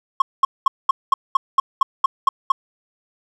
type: tone bursts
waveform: triangle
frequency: 1079 Hz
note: C#6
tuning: 47 cents flat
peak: -7 dBFS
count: 11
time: 0.2-2.52 s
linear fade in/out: 5 ms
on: 20 ms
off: 210 ms
effects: tanh soft clip ceiling -5 dBFS